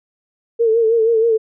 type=tone with vibrato; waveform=sine; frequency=452.9 Hz; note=A#4; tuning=50 cents flat; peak=-11 dBFS; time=0.59-1.38 s; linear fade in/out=20 ms; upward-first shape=sine; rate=6.3 Hz; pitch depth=57 cents each way; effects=none